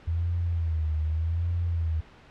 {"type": "tone with vibrato", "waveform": "sine", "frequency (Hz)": 81.8, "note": "E2", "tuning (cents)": -13, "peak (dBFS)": -24, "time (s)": [0.07, 2.01], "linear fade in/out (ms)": 10, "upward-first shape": "sine", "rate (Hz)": 0.84, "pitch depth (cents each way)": 94, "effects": ["pink hiss -52 dBFS RMS until 2.3 s", "low-pass 3000 Hz 12 dB/octave"]}